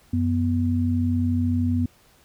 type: tone pair together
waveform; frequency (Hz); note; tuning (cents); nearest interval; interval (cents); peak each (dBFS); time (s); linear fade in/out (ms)
sine; 92.5 / 245.6; F#2 / B3; 0 / -9; octave + perfect fourth; 1691; -22; 0.13-1.86; 5
effects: pink hiss -57 dBFS RMS until 2.24 s